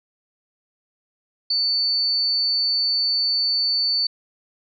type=tone; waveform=sine; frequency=4500 Hz; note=C#8; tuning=25 cents sharp; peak=-18 dBFS; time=1.5-4.07 s; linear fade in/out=5 ms; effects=none